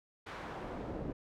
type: noise with band-pass filter sweep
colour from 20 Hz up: brown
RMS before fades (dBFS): -42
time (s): 0.26-1.13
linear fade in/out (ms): 10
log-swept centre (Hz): 1800 to 290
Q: 0.8
effects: none